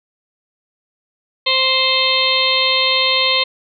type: harmonic tone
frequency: 523.3 Hz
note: C5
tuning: in tune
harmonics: 1 / 2 / 4 / 5 / 6 / 7 / 8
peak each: -23 / -22 / -21 / -22 / -20 / -19 / -19 dBFS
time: 1.46-3.44 s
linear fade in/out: 10 ms
effects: none